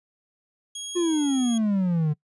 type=tone; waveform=20% pulse; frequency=3300 Hz; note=G#7; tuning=12 cents flat; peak=-27 dBFS; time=0.75-1.58 s; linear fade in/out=5 ms
type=exponential sweep; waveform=triangle; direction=down; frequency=359.9 to 147.1 Hz; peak=-18 dBFS; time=0.95-2.14 s; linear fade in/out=20 ms
effects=noise-tail reverb RT60 0.1 s tail -23 dB re dry + resampled to 24000 Hz